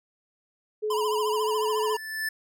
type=tone with pitch glide; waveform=sine; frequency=426.9 to 430.6 Hz; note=G#4 to A4; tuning=+48 to -37 cents; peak=-25 dBFS; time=0.82-1.97 s; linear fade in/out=20 ms; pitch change=+15 cents; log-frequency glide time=1.31-1.4 s
type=tone with vibrato; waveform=square; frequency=987.8 Hz; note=B5; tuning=in tune; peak=-28 dBFS; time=0.9-1.97 s; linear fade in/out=5 ms; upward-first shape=triangle; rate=14 Hz; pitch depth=120 cents each way
type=tone with exponential growth; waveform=square; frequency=1755 Hz; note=A6; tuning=5 cents flat; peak=-26 dBFS; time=1.32-2.29 s; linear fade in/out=5 ms; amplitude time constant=210 ms
effects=none